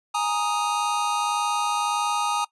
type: chord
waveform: square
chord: Ab suspended second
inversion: none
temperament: equal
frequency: 830.6 / 932.3 / 1244.5 Hz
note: Ab5 / Bb5 / Eb6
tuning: 0 / 0 / 0 cents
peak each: -28 / -28 / -27 dBFS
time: 0.14-2.45 s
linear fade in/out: 10 ms
effects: noise-tail reverb RT60 0.1 s tail -20 dB re dry + resampled to 24000 Hz